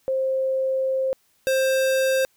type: tone pair in turn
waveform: sine / square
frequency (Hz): 528 / 528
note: C5 / C5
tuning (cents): +16 / +16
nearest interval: unison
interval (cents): 0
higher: neither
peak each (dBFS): -20 / -19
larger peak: second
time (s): 0.08-1.13 / 1.47-2.25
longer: first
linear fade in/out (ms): 0
effects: white hiss -64 dBFS RMS until 2.36 s